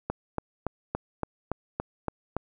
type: click train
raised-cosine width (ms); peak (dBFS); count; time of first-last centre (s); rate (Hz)
1; -14; 9; 0.1-2.366; 3.53
effects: none